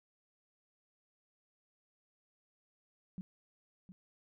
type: tone with echo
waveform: sine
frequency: 185 Hz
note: F#3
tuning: in tune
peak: -39 dBFS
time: 3.18-3.21 s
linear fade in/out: 0 ms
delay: 710 ms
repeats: 1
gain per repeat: -11 dB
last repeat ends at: 3.92 s
effects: none